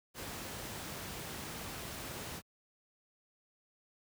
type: noise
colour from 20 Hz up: pink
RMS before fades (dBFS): -43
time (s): 0.14-2.42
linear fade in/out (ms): 50
effects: high-pass 60 Hz 12 dB/octave